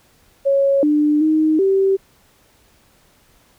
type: tone with pitch steps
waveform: sine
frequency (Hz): 552 / 298.4 / 312 / 387.4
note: C#5 / D4 / D#4 / G4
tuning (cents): -7 / +28 / +5 / -20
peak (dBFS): -12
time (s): 0.45-1.97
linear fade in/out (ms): 20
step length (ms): 380
effects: pink hiss -55 dBFS RMS until 3.58 s